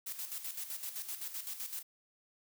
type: noise with tremolo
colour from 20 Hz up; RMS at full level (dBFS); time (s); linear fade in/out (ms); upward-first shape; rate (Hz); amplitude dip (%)
blue; -40; 0.06-1.83; 10; square; 7.8; 60
effects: none